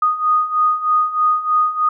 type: beating tone pair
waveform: sine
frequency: 1237 / 1240.2 Hz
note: D#6 / D#6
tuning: -10 / -6 cents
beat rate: 3.2 Hz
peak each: -19 / -15 dBFS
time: 0.02-1.89 s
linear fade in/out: 5 ms
effects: none